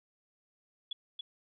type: tone with echo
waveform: sine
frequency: 3400 Hz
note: G#7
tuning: 40 cents sharp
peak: -34 dBFS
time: 0.91-0.93 s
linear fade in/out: 5 ms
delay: 280 ms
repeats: 1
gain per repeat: -3 dB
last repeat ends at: 1.21 s
effects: none